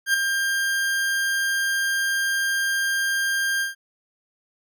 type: tone with ADSR envelope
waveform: 40% pulse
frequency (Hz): 1597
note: G6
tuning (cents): +32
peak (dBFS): -14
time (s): 0.06-3.75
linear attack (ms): 80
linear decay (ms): 4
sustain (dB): -6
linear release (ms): 140
effects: none